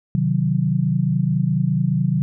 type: chord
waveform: sine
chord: C diminished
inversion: none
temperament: equal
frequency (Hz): 130.81 / 155.56 / 185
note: C3 / Eb3 / Gb3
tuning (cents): 0 / 0 / 0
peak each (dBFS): -21 / -20 / -21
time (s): 0.15-2.22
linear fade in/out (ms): 0
effects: none